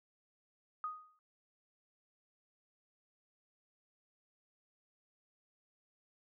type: tone with exponential decay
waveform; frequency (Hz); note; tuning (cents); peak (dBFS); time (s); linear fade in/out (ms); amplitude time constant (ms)
sine; 1244.5; D#6; 0; -34; 0.84-1.19; 1; 74
effects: none